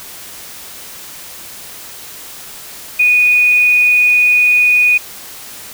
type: tone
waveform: sine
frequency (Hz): 2471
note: D#7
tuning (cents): -13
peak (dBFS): -7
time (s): 2.99-4.98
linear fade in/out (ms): 10
effects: white hiss -32 dBFS RMS until 5.73 s